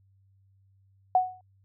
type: tone with exponential decay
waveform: sine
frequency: 739 Hz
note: F#5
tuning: 2 cents flat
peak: -15 dBFS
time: 1.15-1.41 s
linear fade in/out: 2 ms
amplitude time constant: 56 ms
effects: added 97 Hz sine -60 dBFS peak until 1.64 s